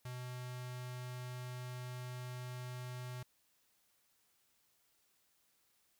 square tone with notch filter, 125.1 Hz, B2, 23 cents sharp, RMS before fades -45 dBFS, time 0.05-3.23 s, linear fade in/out 5 ms, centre 270 Hz, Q 0.61, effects white hiss -75 dBFS RMS until 5.99 s

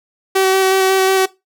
sawtooth tone with vibrato, 381.1 Hz, G4, 49 cents flat, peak -7 dBFS, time 0.35-1.26 s, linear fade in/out 10 ms, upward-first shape square, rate 5.5 Hz, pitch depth 10 cents each way, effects noise-tail reverb RT60 0.2 s tail -18 dB re dry

